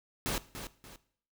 pink noise with echo, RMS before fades -33 dBFS, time 0.26-0.38 s, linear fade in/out 0 ms, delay 290 ms, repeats 2, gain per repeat -9 dB, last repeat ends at 0.96 s, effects noise-tail reverb RT60 0.6 s tail -18 dB re dry

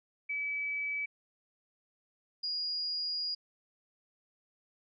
sine tone pair in turn, 2293 / 4867 Hz, D7 / D#8, -42 / -39 cents, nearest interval octave + minor second, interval 1303 cents, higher second, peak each -32 / -32 dBFS, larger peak neither, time 0.29-1.06 / 2.43-3.35 s, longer second, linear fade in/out 10 ms, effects none

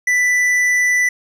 triangle tone with tanh clipping, 1982 Hz, B6, 6 cents sharp, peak -14 dBFS, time 0.07-1.09 s, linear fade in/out 5 ms, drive 13 dB, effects none

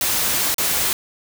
white noise with dropouts, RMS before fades -20 dBFS, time 0.01-0.93 s, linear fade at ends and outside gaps 1 ms, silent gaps 0.544-0.582 s, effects none

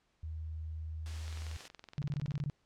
sine tone, 79.2 Hz, D#2, 31 cents sharp, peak -38 dBFS, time 0.23-1.57 s, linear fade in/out 5 ms
white noise, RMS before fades -49 dBFS, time 1.06-1.68 s, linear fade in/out 0 ms
click train, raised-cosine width 0.2 ms, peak -32 dBFS, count 25, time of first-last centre 1.28-2.401 s, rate 21.4 Hz
sine tone bursts, 143.7 Hz, D3, 37 cents flat, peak -32 dBFS, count 9, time 1.98-2.499 s, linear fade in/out 0 ms, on 39 ms, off 21 ms
effects pink hiss -75 dBFS RMS until 2.65 s + low-pass 6000 Hz 12 dB/octave

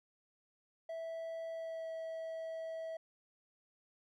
triangle tone with pitch glide, 656 to 649.6 Hz, E5 to E5, -9 to -26 cents, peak -38 dBFS, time 0.89-2.97 s, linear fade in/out 5 ms, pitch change -17 cents, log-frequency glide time 1.5-1.91 s, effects none

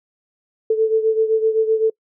sine beating tone pair, 440 / 447.8 Hz, A4 / A4, 0 / +30 cents, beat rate 7.8 Hz, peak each -15 / -20 dBFS, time 0.7-1.9 s, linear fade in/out 5 ms, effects noise-tail reverb RT60 0.1 s tail -25 dB re dry

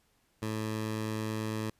15% pulse tone, 109.1 Hz, A2, 14 cents flat, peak -26 dBFS, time 0.42-1.7 s, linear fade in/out 5 ms, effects pink hiss -71 dBFS RMS until 1.79 s + resampled to 32000 Hz

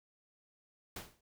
pink noise with exponential decay, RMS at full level -40 dBFS, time 0.96-1.21 s, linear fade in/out 5 ms, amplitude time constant 54 ms, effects none

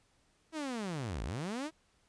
sawtooth linear two-way sweep, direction down then up, 328.8 to 45.75 to 328.8 Hz, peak -32 dBFS, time 0.52-1.71 s, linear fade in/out 50 ms, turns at 1.23 s, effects pink hiss -71 dBFS RMS until 2.08 s + resampled to 22050 Hz

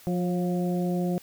harmonic tone with a mistuned harmonic, 177.3 Hz, F3, 26 cents sharp, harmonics 1 / 2 / 3 / 4, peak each -25 / -31 / -35 / -37 dBFS, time 0.07-1.18 s, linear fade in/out 0 ms, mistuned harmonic 3, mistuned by +31 cents, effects white hiss -52 dBFS RMS until 1.22 s

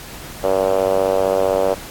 5% pulse tone with band-pass filter, 95.6 Hz, G2, 43 cents flat, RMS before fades -17 dBFS, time 0.43-1.75 s, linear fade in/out 20 ms, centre 540 Hz, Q 4.1, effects pink hiss -35 dBFS RMS until 1.9 s + AAC 64 kbps

